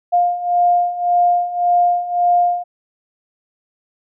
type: beating tone pair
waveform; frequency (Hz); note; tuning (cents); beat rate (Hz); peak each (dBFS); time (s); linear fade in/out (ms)
sine; 704 / 705.8; F5 / F5; +14 / +18; 1.8; -18 / -14; 0.12-2.64; 20
effects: none